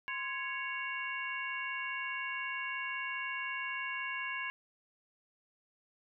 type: harmonic tone with a mistuned harmonic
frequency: 554.4 Hz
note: C#5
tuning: in tune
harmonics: 2 / 3 / 4 / 5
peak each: -42 / -40 / -40 / -42 dBFS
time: 0.08-4.5 s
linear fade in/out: 0 ms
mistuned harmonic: 2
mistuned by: -110 cents
effects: none